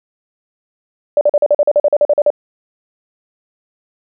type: tone bursts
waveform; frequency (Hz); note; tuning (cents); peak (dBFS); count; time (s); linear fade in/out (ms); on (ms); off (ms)
sine; 587.3; D5; 0; -7; 14; 1.17-2.303; 2; 41; 43
effects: none